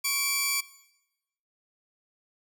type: tone pair together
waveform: 10% pulse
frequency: 1103 / 2334 Hz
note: C#6 / D7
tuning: -9 / -11 cents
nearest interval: octave + minor second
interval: 1298 cents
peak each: -26 / -17 dBFS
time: 0.04-0.61 s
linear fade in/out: 10 ms
effects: noise-tail reverb RT60 0.9 s tail -18 dB re dry